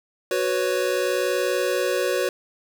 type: chord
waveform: square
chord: F# suspended fourth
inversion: none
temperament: equal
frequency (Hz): 370 / 493.9 / 554.4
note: F#4 / B4 / C#5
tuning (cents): 0 / 0 / 0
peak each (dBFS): -26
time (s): 0.31-2.29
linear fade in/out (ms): 2
effects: 8-bit